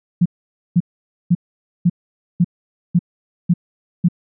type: tone bursts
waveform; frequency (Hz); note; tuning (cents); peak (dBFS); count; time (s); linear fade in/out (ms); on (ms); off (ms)
sine; 174.6; F3; 0; -9; 8; 0.21-4.086; 10; 47; 500
effects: none